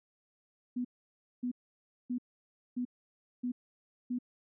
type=tone bursts; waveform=sine; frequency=246.9 Hz; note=B3; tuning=in tune; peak=-31 dBFS; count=6; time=0.76-4.188 s; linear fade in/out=10 ms; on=88 ms; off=580 ms; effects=none